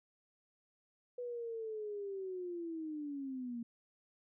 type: linear sweep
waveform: sine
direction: down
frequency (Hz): 493.9 to 230.6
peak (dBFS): -39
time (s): 1.18-3.63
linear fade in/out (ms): 5
effects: none